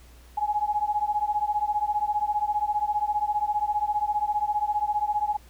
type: beating tone pair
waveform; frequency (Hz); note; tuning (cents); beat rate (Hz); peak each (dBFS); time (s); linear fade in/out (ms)
sine; 830 / 845; G#5 / G#5; -1 / +30; 15; -26; 0.37-5.37; 10
effects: added 60 Hz sine -49 dBFS peak until 5.49 s + pink hiss -56 dBFS RMS until 5.49 s